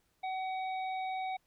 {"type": "harmonic tone", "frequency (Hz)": 754, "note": "F#5", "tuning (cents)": 32, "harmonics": [1, 3, 5], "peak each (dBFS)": [-34, -44, -51], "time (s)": [0.23, 1.37], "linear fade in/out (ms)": 10, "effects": ["pink hiss -75 dBFS RMS until 1.46 s"]}